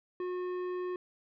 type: tone with tanh clipping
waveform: sine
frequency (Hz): 362.1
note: F#4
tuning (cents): -37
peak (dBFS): -35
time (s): 0.2-0.96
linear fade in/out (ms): 2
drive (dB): 12
effects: none